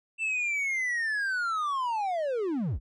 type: linear sweep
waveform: triangle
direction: down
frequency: 2682 to 31.6 Hz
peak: -25 dBFS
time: 0.18-2.8 s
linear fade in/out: 50 ms
effects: resampled to 24000 Hz